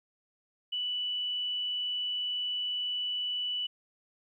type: tone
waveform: sine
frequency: 2966 Hz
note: F#7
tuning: 4 cents sharp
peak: -30 dBFS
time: 0.72-3.67 s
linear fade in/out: 10 ms
effects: 12-bit